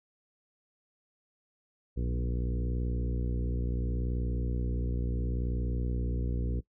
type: harmonic tone with a mistuned harmonic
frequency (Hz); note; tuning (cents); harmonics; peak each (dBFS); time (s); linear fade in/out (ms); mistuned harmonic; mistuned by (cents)
60.7; B1; -29; 1 / 2 / 3 / 4 / 5 / 6 / 7 / 8; -30 / -36 / -40 / -42 / -44 / -46 / -47 / -48; 1.96-6.61; 20; 2; -33
effects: noise-tail reverb RT60 0.1 s tail -20 dB re dry